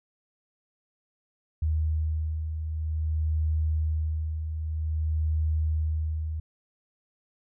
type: beating tone pair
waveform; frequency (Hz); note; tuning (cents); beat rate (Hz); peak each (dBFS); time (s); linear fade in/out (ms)
sine; 77.78 / 78.3; D#2 / D#2; 0 / +11; 0.52; -34 / -25; 1.62-6.4; 5
effects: none